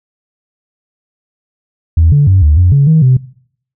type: tone with pitch steps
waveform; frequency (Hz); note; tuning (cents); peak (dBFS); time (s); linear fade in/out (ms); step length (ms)
sine; 81.7 / 144.4 / 95.1 / 75.2 / 89.6 / 140.4 / 158.7 / 128.6; E2 / D3 / F#2 / D2 / F2 / C#3 / D#3 / C3; -15 / -29 / +48 / +42 / +45 / +22 / +35 / -30; -3; 1.97-3.17; 5; 150
effects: noise-tail reverb RT60 0.6 s tail -21 dB re dry + tanh soft clip ceiling 0 dBFS